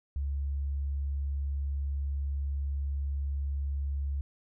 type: tone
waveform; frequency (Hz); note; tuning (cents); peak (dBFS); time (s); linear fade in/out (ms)
sine; 70; C#2; +18; -29; 0.16-4.21; 0
effects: none